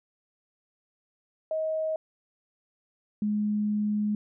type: tone pair in turn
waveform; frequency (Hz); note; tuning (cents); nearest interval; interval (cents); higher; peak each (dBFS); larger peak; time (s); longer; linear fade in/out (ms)
sine; 632 / 209.6; D#5 / G#3; +27 / +16; octave + perfect fifth; 1911; first; -26 / -24; second; 1.51-1.96 / 3.22-4.15; second; 2
effects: none